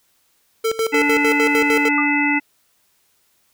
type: tone with tremolo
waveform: square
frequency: 447.8 Hz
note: A4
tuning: 30 cents sharp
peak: -17 dBFS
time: 0.64-1.89 s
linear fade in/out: 10 ms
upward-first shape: square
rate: 6.6 Hz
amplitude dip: 80%
type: harmonic tone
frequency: 290 Hz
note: D4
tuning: 22 cents flat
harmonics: 1 / 3 / 5 / 7 / 9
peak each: -19 / -24 / -28 / -19 / -23 dBFS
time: 0.92-2.4 s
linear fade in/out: 20 ms
type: tone with exponential decay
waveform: sine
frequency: 1201 Hz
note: D6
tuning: 38 cents sharp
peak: -17 dBFS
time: 1.98-2.11 s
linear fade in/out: 1 ms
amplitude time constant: 27 ms
effects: white hiss -62 dBFS RMS until 3.53 s